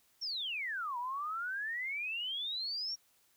sine exponential two-way sweep, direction down then up, 5670 to 945 to 5670 Hz, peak -35 dBFS, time 0.21-2.96 s, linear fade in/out 20 ms, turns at 0.98 s, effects white hiss -70 dBFS RMS until 3.36 s

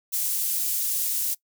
pink high-pass noise, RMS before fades -26 dBFS, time 0.12-1.35 s, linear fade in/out 20 ms, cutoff 10000 Hz, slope 12 dB/octave, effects noise-tail reverb RT60 0.1 s tail -21 dB re dry

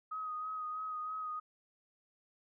sine tone with vibrato, 1256 Hz, D#6, 16 cents sharp, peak -37 dBFS, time 0.11-1.4 s, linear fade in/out 10 ms, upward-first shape sine, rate 3.1 Hz, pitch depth 25 cents each way, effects none

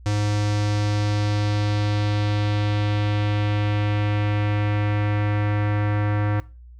square tone with low-pass filter sweep, 104.1 Hz, G#2, 5 cents sharp, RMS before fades -22 dBFS, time 0.06-6.4 s, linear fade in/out 0 ms, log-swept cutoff 6400 to 1700 Hz, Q 1.6, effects noise-tail reverb RT60 0.3 s tail -20 dB re dry + added 60 Hz sine -41 dBFS peak until 6.79 s

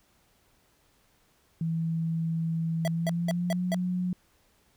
sine tone with pitch glide, 163.8 to 180.7 Hz, E3 to F#3, -11 to -41 cents, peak -26 dBFS, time 1.61-4.13 s, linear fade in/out 2 ms, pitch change +170 cents, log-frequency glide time 2.86-3.64 s
square tone bursts, 659.3 Hz, E5, in tune, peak -28 dBFS, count 5, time 2.85-3.745 s, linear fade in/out 0 ms, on 27 ms, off 190 ms
effects pink hiss -66 dBFS RMS until 4.76 s

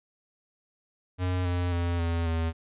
square tone with pitch steps, 91 / 88.61 / 86.29 / 84.03 / 81.82 Hz, F#2 / F2 / F2 / E2 / E2, -28 / +26 / -20 / +34 / -12 cents, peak -26 dBFS, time 1.18-2.53 s, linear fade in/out 50 ms, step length 270 ms, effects resampled to 8000 Hz

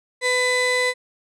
35% pulse tone pair together, 500.8 / 2003 Hz, B4 / B6, +24 / +24 cents, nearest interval 2 octaves, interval 2400 cents, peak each -20 / -20 dBFS, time 0.21-0.94 s, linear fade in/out 50 ms, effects resampled to 22050 Hz

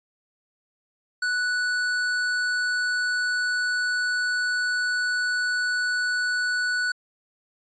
sine tone with hard clipping, 1480 Hz, F#6, in tune, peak -24 dBFS, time 1.22-6.92 s, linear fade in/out 5 ms, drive 16 dB, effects resampled to 16000 Hz

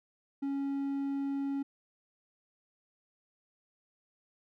triangle tone, 277.2 Hz, C#4, in tune, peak -29 dBFS, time 0.42-1.63 s, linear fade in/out 10 ms, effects none

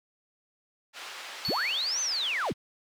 white band-pass noise, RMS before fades -42 dBFS, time 0.93-2.54 s, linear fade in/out 50 ms, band 630 to 3600 Hz, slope 12 dB/octave
triangle tone with exponential decay, 4428 Hz, C#8, 3 cents flat, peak -26 dBFS, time 1.45-2.47 s, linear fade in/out 0 ms, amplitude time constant 220 ms
sine linear two-way sweep, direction up then down, 45.09 to 6270 to 45.09 Hz, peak -27 dBFS, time 1.48-2.53 s, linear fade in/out 10 ms, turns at 2.01 s
effects none

